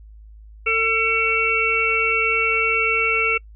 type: harmonic tone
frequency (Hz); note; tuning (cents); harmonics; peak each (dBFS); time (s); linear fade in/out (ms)
449.2; A4; +36; 1 / 3 / 5 / 6; -25 / -24 / -21 / -21; 0.66-3.38; 10
effects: noise-tail reverb RT60 0.1 s tail -26 dB re dry + added 53 Hz sine -40 dBFS peak until 3.55 s